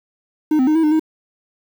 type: tone with pitch steps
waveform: triangle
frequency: 307.2 / 258.5 / 307.9 / 323.8 / 303.7 / 315.1 Hz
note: D#4 / C4 / D#4 / E4 / D#4 / D#4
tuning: -22 / -21 / -18 / -31 / -42 / +22 cents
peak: -10 dBFS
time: 0.51-0.996 s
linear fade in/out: 5 ms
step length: 81 ms
effects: 7-bit